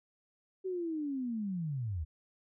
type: linear sweep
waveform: sine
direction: down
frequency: 382.8 to 71 Hz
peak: -33 dBFS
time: 0.64-2.05 s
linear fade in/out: 20 ms
effects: none